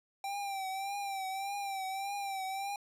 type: tone with vibrato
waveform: square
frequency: 784 Hz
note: G5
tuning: in tune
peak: -36 dBFS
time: 0.24-2.76 s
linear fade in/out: 2 ms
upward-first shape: triangle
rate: 1.7 Hz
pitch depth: 64 cents each way
effects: resampled to 32000 Hz